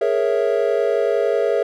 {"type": "chord", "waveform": "triangle", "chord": "A# half-diminished seventh", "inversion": "third", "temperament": "equal with one note detuned", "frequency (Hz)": [415.3, 466.2, 551.8, 659.3], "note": ["G#4", "A#4", "C#5", "E5"], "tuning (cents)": [0, 0, -8, 0], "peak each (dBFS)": [-19, -19, -20, -21], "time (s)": [0.01, 1.63], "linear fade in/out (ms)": 5, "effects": []}